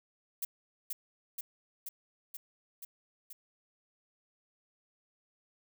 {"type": "noise with echo", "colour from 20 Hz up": "violet", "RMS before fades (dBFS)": -35, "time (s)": [0.42, 0.45], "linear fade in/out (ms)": 5, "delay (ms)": 480, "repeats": 6, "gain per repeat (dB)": -2, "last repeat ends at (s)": 3.33, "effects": []}